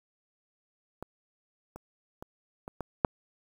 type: clicks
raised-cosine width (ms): 1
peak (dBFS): -24 / -29 / -27 / -25 / -20 / -7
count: 6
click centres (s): 1.026 / 1.76 / 2.225 / 2.679 / 2.807 / 3.048
effects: 8-bit